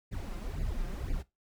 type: noise with flanger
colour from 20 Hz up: brown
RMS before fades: -35 dBFS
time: 0.11-1.23 s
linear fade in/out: 20 ms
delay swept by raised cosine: 0.42 to 5.82 ms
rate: 2 Hz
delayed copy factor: +0.95
effects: noise-tail reverb RT60 0.2 s tail -18 dB re dry